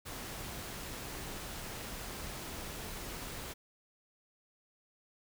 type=noise; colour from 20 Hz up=pink; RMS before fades=-43 dBFS; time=0.05-3.54 s; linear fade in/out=20 ms; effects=none